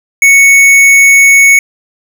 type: tone with hard clipping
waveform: sine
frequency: 2217 Hz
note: C#7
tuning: in tune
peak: -3 dBFS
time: 0.22-1.59 s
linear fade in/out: 2 ms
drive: 13 dB
effects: none